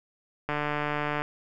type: click train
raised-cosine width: 0.5 ms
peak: -14 dBFS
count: 109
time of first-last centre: 0.49-1.22 s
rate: 148 Hz
effects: none